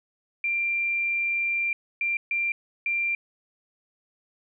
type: tone bursts at uneven times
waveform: sine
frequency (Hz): 2373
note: D7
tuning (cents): +17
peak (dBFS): -23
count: 4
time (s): 0.44-1.73 / 2.01-2.17 / 2.31-2.52 / 2.86-3.15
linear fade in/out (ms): 2
effects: none